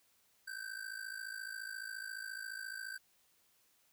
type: ring-modulated tone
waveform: square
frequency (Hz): 1554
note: G6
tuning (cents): -16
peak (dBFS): -40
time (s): 0.47-2.98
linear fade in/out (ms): 10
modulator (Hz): 27.2
effects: white hiss -72 dBFS RMS until 3.92 s